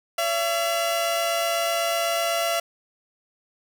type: tone cluster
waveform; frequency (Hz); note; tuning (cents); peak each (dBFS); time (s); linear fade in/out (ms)
sawtooth; 566 / 674 / 2850; C#5 / E5 / F7; +36 / +38 / +34; -28 / -19 / -28; 0.18-2.6; 5
effects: none